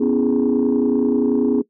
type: chord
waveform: sine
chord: C# minor seventh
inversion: third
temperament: equal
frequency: 246.9 / 277.2 / 329.6 / 415.3 Hz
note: B3 / C#4 / E4 / G#4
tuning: 0 / 0 / 0 / 0 cents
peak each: -17 / -18 / -23 / -19 dBFS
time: 0-1.62 s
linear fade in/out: 10 ms
effects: noise-tail reverb RT60 0.1 s tail -19 dB re dry + tanh soft clip ceiling -9 dBFS